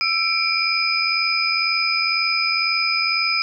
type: tone cluster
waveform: sine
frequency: 1326 / 2304 / 2386 / 5010 Hz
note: E6 / D7 / D7 / D#8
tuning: +10 / -34 / +27 / +11 cents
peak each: -26 / -26 / -22 / -21 dBFS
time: 0.01-3.42 s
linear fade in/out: 0 ms
effects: none